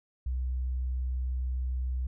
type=tone; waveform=sine; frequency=63.4 Hz; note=B1; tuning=46 cents sharp; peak=-27 dBFS; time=0.26-2.07 s; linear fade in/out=5 ms; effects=tanh soft clip ceiling -25 dBFS